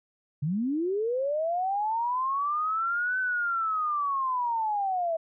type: linear two-way sweep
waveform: sine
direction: up then down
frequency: 134.9 to 1525 to 641 Hz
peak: -25 dBFS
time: 0.42-5.17 s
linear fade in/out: 10 ms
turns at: 3.19 s
effects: none